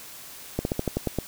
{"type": "slowing click train", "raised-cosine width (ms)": 2, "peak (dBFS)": -11, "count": 8, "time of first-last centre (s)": [0.59, 1.187], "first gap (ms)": 61, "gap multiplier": 1.11, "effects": ["white hiss -43 dBFS RMS until 1.27 s"]}